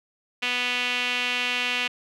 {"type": "tone with band-pass filter", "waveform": "sawtooth", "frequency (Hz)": 246.9, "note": "B3", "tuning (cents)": 0, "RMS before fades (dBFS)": -26, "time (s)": [0.42, 1.88], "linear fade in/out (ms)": 10, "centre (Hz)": 2700, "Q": 3.5, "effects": []}